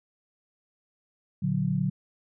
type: chord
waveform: sine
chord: Bb augmented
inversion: none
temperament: equal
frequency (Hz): 116.54 / 146.83 / 185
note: Bb2 / D3 / F#3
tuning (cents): 0 / 0 / 0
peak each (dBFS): -32 / -27 / -27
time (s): 1.42-1.9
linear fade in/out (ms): 10
effects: none